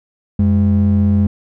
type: ring-modulated tone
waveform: triangle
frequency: 148.1 Hz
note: D3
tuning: 15 cents sharp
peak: -4 dBFS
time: 0.39-1.27 s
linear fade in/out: 5 ms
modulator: 57.7 Hz
effects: tanh soft clip ceiling -3 dBFS